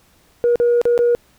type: tone with dropouts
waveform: sine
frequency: 478.1 Hz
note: A#4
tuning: 44 cents sharp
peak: -10 dBFS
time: 0.44-1.15 s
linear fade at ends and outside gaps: 0 ms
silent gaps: 0.557-0.6 / 0.815-0.854 / 0.978-0.99 s
effects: tanh soft clip ceiling -9 dBFS + pink hiss -55 dBFS RMS until 1.38 s